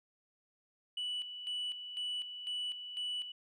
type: tone with tremolo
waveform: sine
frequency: 2960 Hz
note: F#7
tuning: in tune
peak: -33 dBFS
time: 0.97-3.32 s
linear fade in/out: 5 ms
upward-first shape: square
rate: 2 Hz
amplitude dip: 65%
effects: tanh soft clip ceiling -33 dBFS